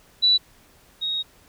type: tone pair in turn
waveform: sine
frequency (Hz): 3951 / 3763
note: B7 / A#7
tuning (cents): 0 / +16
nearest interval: minor second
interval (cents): 84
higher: first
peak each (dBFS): -14 / -23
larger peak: first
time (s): 0.22-0.38 / 1.01-1.23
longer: second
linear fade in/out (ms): 20
effects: pink hiss -55 dBFS RMS until 1.48 s